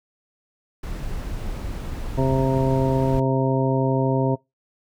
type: noise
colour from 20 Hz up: brown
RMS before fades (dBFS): -29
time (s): 0.83-3.2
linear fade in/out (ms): 5
type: harmonic tone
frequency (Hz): 132.7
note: C3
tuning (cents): +25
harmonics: 1 / 2 / 3 / 4 / 5 / 7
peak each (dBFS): -21 / -24 / -26 / -27 / -28 / -29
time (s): 2.17-4.36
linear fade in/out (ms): 20
effects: noise-tail reverb RT60 0.2 s tail -23 dB re dry